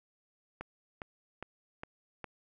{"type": "click train", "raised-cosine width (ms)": 0.5, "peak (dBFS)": -25, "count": 5, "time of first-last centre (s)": [0.61, 2.243], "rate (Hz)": 2.45, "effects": []}